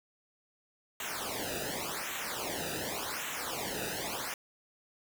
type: noise with flanger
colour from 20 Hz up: pink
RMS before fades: -37 dBFS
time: 1-4.34 s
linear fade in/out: 2 ms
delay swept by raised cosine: 0.2 to 0.93 ms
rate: 0.88 Hz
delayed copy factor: -1
effects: none